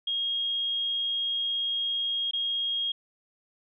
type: tone with dropouts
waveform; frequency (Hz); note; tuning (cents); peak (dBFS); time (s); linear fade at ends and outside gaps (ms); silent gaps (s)
sine; 3261; G#7; -32; -26; 0.07-2.92; 5; 2.311-2.333
effects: none